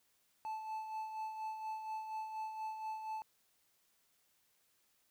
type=tone with tremolo; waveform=triangle; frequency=874 Hz; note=A5; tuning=12 cents flat; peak=-36 dBFS; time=0.45-3.22 s; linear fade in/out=0 ms; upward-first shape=sine; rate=4.2 Hz; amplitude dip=50%; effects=white hiss -75 dBFS RMS until 5.1 s